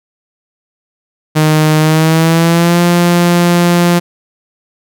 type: tone with pitch glide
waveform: sawtooth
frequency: 154.9 to 173.87 Hz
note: D#3 to F3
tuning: -7 to -7 cents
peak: -3 dBFS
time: 1.35-4 s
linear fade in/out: 20 ms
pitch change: +200 cents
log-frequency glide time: 1.79-2.81 s
effects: none